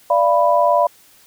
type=chord; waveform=sine; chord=B diminished; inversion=first; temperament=equal with one note detuned; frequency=587.3 / 686.1 / 987.8 Hz; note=D5 / F5 / B5; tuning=0 / -31 / 0 cents; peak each=-16 dBFS; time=0.1-0.87 s; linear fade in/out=5 ms; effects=white hiss -50 dBFS RMS until 1.26 s